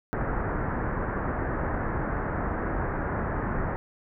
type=low-pass noise; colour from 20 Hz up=pink; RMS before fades=-29 dBFS; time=0.13-3.76 s; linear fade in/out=0 ms; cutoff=1800 Hz; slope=48 dB/octave; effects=none